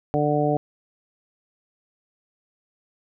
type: harmonic tone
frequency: 148.1 Hz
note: D3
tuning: 15 cents sharp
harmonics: 1 / 2 / 3 / 4 / 5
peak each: -25 / -25 / -25 / -25 / -25 dBFS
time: 0.14-0.57 s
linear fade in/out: 0 ms
effects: none